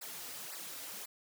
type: noise with flanger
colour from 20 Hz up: white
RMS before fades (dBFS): -45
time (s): 0.01-1.06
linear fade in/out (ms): 10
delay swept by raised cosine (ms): 0.31 to 5.41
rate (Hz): 1.9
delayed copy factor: -0.95
effects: high-pass 150 Hz 12 dB/octave